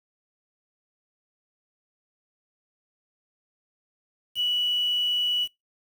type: tone with quantisation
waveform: sine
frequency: 2945 Hz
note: F#7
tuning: 9 cents flat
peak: -22 dBFS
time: 4.35-5.48 s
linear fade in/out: 50 ms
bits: 7
effects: noise-tail reverb RT60 0.2 s tail -25 dB re dry